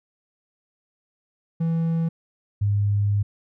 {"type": "tone pair in turn", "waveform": ["triangle", "sine"], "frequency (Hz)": [164.81, 102.1], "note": ["E3", "G#2"], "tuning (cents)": [0, -29], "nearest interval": "minor sixth", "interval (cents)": 829, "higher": "first", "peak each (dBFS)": -18, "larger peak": "neither", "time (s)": [[1.6, 2.09], [2.61, 3.23]], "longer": "second", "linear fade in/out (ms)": 10, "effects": []}